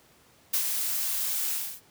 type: noise with ADSR envelope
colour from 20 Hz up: blue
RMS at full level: -24 dBFS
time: 0.53-1.81 s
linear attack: 10 ms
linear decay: 82 ms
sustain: -5 dB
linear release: 290 ms
effects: pink hiss -59 dBFS RMS until 1.9 s + high-pass 80 Hz 12 dB/octave